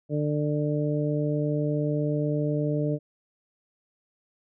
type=harmonic tone; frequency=148.7 Hz; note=D3; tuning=22 cents sharp; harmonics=1 / 2 / 3 / 4; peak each=-26 / -29 / -31 / -32 dBFS; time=0.09-2.99 s; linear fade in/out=50 ms; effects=none